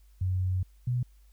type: tone pair in turn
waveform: sine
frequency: 92.5 / 123.47 Hz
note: F#2 / B2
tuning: 0 / 0 cents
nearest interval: perfect fourth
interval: 500 cents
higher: second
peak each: -25 dBFS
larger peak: neither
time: 0.21-0.63 / 0.87-1.03 s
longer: first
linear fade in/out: 5 ms
effects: added 50 Hz sine -54 dBFS peak until 1.32 s + white hiss -70 dBFS RMS until 1.32 s